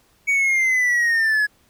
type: linear sweep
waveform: triangle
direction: down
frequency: 2259 to 1680 Hz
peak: -14 dBFS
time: 0.27-1.47 s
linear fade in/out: 20 ms
effects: pink hiss -59 dBFS RMS until 1.69 s